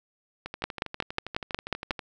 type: two click trains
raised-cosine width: 0.3 ms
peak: -19 / -10 dBFS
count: 20 / 8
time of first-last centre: 0.46-1.992 / 0.64-1.908 s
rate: 12.4 / 5.52 Hz
effects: none